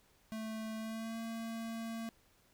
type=tone with pitch glide; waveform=square; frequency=220 to 227 Hz; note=A3 to A#3; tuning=0 to -46 cents; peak=-40 dBFS; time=0.32-2.09 s; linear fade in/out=0 ms; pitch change=+54 cents; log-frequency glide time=0.77-1.18 s; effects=pink hiss -69 dBFS RMS until 2.53 s